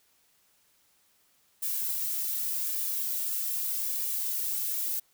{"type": "noise with flanger", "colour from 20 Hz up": "violet", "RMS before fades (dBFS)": -31, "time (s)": [1.62, 5], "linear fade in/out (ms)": 10, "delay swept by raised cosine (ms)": [1.7, 2.28], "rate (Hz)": 0.84, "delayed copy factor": 0.5, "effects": ["white hiss -67 dBFS RMS until 5.13 s"]}